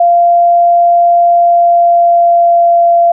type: tone with pitch glide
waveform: sine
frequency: 692 to 686.4 Hz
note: F5 to F5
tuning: -16 to -30 cents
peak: -4 dBFS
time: 0-3.12 s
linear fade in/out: 5 ms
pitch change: -14 cents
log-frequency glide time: 1.28-2.88 s
effects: none